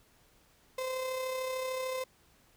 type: tone with amplitude modulation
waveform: 35% pulse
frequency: 517 Hz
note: C5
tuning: 21 cents flat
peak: -30 dBFS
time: 0.78-2.04 s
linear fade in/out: 5 ms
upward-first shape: sine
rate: 33.4 Hz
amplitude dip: 35%
effects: pink hiss -65 dBFS RMS until 2.56 s